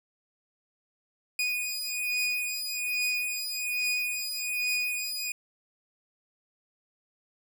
sawtooth beating tone pair, 2473 / 2474.2 Hz, D#7 / D#7, -11 / -10 cents, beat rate 1.2 Hz, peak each -28 dBFS, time 1.39-5.32 s, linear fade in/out 2 ms, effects none

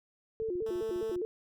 sine tone with vibrato, 398.2 Hz, G4, 27 cents sharp, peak -31 dBFS, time 0.4-1.25 s, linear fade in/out 0 ms, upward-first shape square, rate 4.9 Hz, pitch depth 190 cents each way
click train, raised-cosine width 5 ms, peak -38 dBFS, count 12, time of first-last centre 0.42-1.163 s, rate 14.8 Hz
10% pulse tone, 220 Hz, A3, in tune, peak -38 dBFS, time 0.66-1.16 s, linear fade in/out 2 ms
effects none

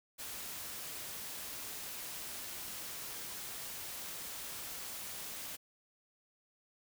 white noise, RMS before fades -44 dBFS, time 0.18-5.57 s, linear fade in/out 20 ms, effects none

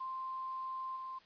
sine tone with level steps, 1046.5 Hz, C6, in tune, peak -38 / -41 dBFS, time 0-1.19 s, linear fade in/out 10 ms, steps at 0.96 s, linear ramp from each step 5 ms, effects white hiss -63 dBFS RMS until 1.25 s + resampled to 11025 Hz

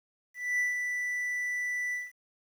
triangle tone with ADSR envelope, 1975.5 Hz, B6, in tune, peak -23 dBFS, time 0.34-2.12 s, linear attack 250 ms, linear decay 150 ms, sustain -5 dB, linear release 190 ms, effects 10-bit

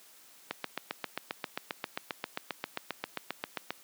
click train, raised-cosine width 0.3 ms, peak -16 dBFS, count 25, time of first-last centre 0.51-3.706 s, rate 7.51 Hz, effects white hiss -57 dBFS RMS until 3.83 s + high-pass 200 Hz 12 dB/octave

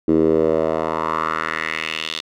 10% pulse tone with band-pass filter sweep, 79.7 Hz, D#2, 42 cents sharp, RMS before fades -20 dBFS, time 0.08-2.21 s, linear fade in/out 5 ms, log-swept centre 320 to 3700 Hz, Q 3, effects none

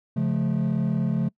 triangle chord, Db augmented, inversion none, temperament equal with one note detuned, 138.59 / 174.61 / 215.8 Hz, Db3 / F3 / A3, 0 / 0 / -33 cents, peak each -23 dBFS, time 0.16-1.29 s, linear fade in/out 10 ms, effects noise-tail reverb RT60 0.1 s tail -26 dB re dry + tanh soft clip ceiling -14 dBFS

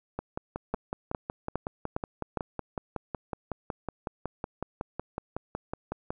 two click trains, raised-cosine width 1 ms, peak -18 / -15 dBFS, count 33 / 5, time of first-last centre 0.19-6.105 / 0.74-2.373 s, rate 5.41 / 2.45 Hz, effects none

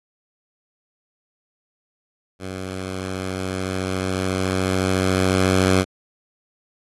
10% pulse tone with level ramp, 93.9 Hz, F#2, 26 cents sharp, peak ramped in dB -21 to -6 dBFS, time 2.39-5.85 s, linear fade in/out 50 ms, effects AAC 32 kbps

